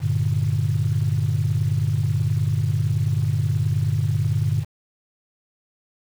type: chord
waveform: sine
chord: G minor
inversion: none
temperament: equal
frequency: 98 / 116.54 / 146.83 Hz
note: G2 / Bb2 / D3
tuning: 0 / 0 / 0 cents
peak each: -22 dBFS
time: 0-4.65 s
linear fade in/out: 50 ms
effects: tanh soft clip ceiling -11 dBFS + 7-bit